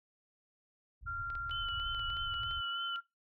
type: low-pass noise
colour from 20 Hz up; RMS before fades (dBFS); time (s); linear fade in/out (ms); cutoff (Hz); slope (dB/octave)
pink; -46; 1.01-2.61; 10; 120; 48
type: tone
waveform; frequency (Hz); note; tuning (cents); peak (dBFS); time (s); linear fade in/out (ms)
sine; 1384; F6; -16; -36; 1.06-3.01; 20
type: clicks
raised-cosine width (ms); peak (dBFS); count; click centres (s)
0.3; -36; 12; 1.302 / 1.353 / 1.496 / 1.687 / 1.799 / 1.947 / 1.995 / 2.102 / 2.169 / 2.341 / 2.434 / 2.511
type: tone with vibrato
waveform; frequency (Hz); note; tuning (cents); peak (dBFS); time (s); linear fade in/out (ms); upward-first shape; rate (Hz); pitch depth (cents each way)
sine; 3000; F#7; +23; -38; 1.51-2.96; 0; sine; 3.2; 33
effects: noise-tail reverb RT60 0.2 s tail -20 dB re dry